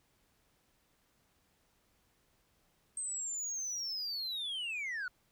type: linear sweep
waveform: sine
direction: down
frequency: 8372 to 1415 Hz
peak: -33 dBFS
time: 2.97-5.08 s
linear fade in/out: 2 ms
effects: tanh soft clip ceiling -35 dBFS + pink hiss -73 dBFS RMS until 5.31 s